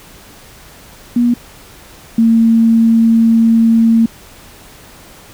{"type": "tone pair in turn", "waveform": "sine", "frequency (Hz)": [240, 227.5], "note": ["B3", "A#3"], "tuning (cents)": [-49, -42], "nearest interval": "minor second", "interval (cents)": 93, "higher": "first", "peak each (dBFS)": [-8, -6], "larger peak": "second", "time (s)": [[1.16, 1.34], [2.18, 4.06]], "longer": "second", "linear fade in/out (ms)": 5, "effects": ["pink hiss -39 dBFS RMS until 5.33 s"]}